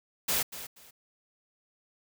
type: noise with echo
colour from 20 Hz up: white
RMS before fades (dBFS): -28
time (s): 0.28-0.43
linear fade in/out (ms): 10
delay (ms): 240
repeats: 2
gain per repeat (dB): -13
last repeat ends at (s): 0.91
effects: none